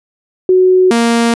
sine / sawtooth tone pair in turn, 370 / 233.1 Hz, F#4 / A#3, 0 / 0 cents, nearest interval minor sixth, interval 800 cents, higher first, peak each -5 dBFS, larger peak neither, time 0.49-0.91 / 0.91-1.34 s, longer second, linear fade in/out 2 ms, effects resampled to 24000 Hz

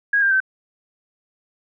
sine tone with pitch steps, 1645 / 1592.6 / 1541.9 Hz, G#6 / G6 / G6, -17 / +27 / -29 cents, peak -14 dBFS, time 0.13-0.403 s, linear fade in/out 5 ms, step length 91 ms, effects none

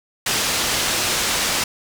white low-pass noise, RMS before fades -21 dBFS, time 0.26-1.64 s, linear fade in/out 5 ms, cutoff 6900 Hz, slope 12 dB/octave, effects none

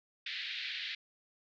white band-pass noise, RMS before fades -40 dBFS, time 0.26-0.95 s, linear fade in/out 5 ms, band 1700 to 4200 Hz, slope 48 dB/octave, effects none

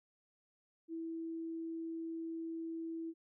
sine tone, 328.1 Hz, E4, 8 cents flat, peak -39 dBFS, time 0.88-3.14 s, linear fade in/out 50 ms, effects none

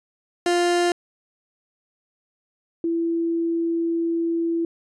30% pulse / sine tone pair in turn, 349.7 / 334 Hz, F4 / E4, +2 / +23 cents, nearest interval minor second, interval 79 cents, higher first, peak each -15 / -20 dBFS, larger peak first, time 0.46-0.92 / 2.84-4.65 s, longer second, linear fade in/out 2 ms, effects resampled to 22050 Hz

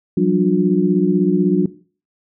sine tone cluster, 176.1 / 192.2 / 296 / 359.8 Hz, F3 / G3 / D4 / F#4, +15 / -34 / +14 / -48 cents, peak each -18 dBFS, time 0.17-1.66 s, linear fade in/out 5 ms, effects noise-tail reverb RT60 0.4 s tail -17 dB re dry

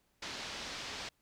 white low-pass noise, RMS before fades -43 dBFS, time 0.22-1.09 s, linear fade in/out 5 ms, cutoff 5300 Hz, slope 24 dB/octave, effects pink hiss -75 dBFS RMS until 1.21 s

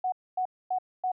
sine tone bursts, 740 Hz, F#5, in tune, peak -25 dBFS, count 4, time 0.04-1.118 s, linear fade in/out 5 ms, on 82 ms, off 250 ms, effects none

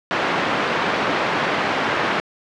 white band-pass noise, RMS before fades -21 dBFS, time 0.11-2.2 s, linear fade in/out 0 ms, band 170 to 1700 Hz, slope 12 dB/octave, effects low-pass 5000 Hz 12 dB/octave

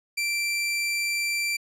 sawtooth tone, 2349 Hz, D7, in tune, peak -21 dBFS, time 0.17-1.57 s, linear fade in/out 10 ms, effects low-pass 12000 Hz 12 dB/octave

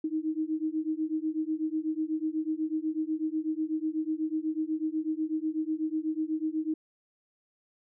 sine beating tone pair, 309.8 / 317.9 Hz, D#4 / D#4, -7 / +37 cents, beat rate 8.1 Hz, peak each -31 / -31 dBFS, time 0.04-6.74 s, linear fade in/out 5 ms, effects none

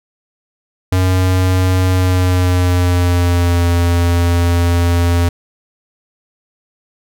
square tone with pitch glide, 92.5 to 86.31 Hz, F#2 to F2, 0 to -20 cents, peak -11 dBFS, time 0.92-5.29 s, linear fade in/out 5 ms, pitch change -120 cents, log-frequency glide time 1.9-3.67 s, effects none

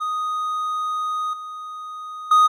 triangle tone with level steps, 1244.5 Hz, D#6, in tune, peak -20 / -29 / -9 dBFS, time 0-2.48 s, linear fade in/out 20 ms, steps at 1.33 / 2.31 s, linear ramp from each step 5 ms, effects none

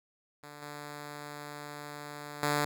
5% pulse tone with level steps, 146.83 Hz, D3, in tune, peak -35 / -30 / -16 dBFS, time 0.43-2.65 s, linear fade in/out 5 ms, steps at 0.62 / 2.43 s, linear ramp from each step 2 ms, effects none

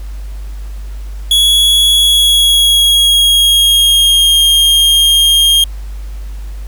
45% pulse tone with pitch glide, 3360 to 3227 Hz, G#7 to G7, +19 to +50 cents, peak -6 dBFS, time 1.31-5.64 s, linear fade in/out 2 ms, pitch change -69 cents, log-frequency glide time 1.92-4.4 s, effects added 50 Hz sine -21 dBFS peak until 6.67 s + pink hiss -42 dBFS RMS until 6.67 s

